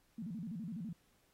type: tone with vibrato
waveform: sine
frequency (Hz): 195.5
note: G3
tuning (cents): -4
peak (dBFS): -40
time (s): 0.18-0.93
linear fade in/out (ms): 5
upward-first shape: square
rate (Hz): 12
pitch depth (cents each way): 250
effects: pink hiss -73 dBFS RMS until 1.33 s + AAC 48 kbps